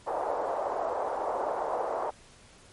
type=band-pass noise; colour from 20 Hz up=pink; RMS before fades=-31 dBFS; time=0.06-2.11 s; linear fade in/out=20 ms; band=520 to 920 Hz; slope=24 dB/octave; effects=pink hiss -55 dBFS RMS until 2.72 s + MP3 48 kbps